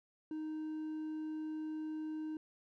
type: tone with hard clipping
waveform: triangle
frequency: 311.1 Hz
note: D#4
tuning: in tune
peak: -39 dBFS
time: 0.31-2.37 s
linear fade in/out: 2 ms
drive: 5 dB
effects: none